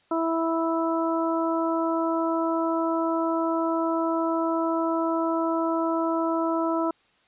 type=harmonic tone; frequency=328.5 Hz; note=E4; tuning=6 cents flat; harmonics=1 / 2 / 3 / 4; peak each=-25 / -28 / -30 / -31 dBFS; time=0.11-6.91 s; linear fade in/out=5 ms; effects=white hiss -63 dBFS RMS until 7.27 s + resampled to 8000 Hz